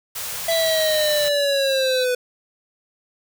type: band-stop noise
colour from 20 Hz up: white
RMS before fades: -29 dBFS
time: 0.15-1.29 s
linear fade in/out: 10 ms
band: 190 to 440 Hz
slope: 48 dB/octave
type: linear sweep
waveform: square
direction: down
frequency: 666 to 493.9 Hz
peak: -19 dBFS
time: 0.48-2.15 s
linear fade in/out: 5 ms
type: tone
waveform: sine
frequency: 3951 Hz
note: B7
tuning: in tune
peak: -24 dBFS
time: 0.5-2.05 s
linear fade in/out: 20 ms
effects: none